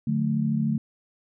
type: chord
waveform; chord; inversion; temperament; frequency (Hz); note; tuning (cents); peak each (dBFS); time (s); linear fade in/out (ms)
sine; D major; none; equal with one note detuned; 146.83 / 180.46 / 220; D3 / F#3 / A3; 0 / -43 / 0; -26 / -30 / -24; 0.07-0.78; 5
effects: none